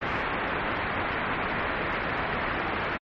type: low-pass noise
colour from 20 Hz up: white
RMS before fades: -29 dBFS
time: 0.01-2.98 s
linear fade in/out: 20 ms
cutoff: 2100 Hz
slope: 24 dB/octave
effects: MP3 32 kbps